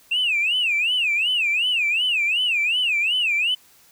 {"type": "tone with vibrato", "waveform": "sine", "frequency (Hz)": 2654, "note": "E7", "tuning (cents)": 11, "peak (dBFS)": -17, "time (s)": [0.11, 3.55], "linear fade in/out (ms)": 10, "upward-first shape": "sine", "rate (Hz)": 2.7, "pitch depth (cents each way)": 230, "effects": ["tanh soft clip ceiling -14 dBFS", "white hiss -54 dBFS RMS until 3.91 s"]}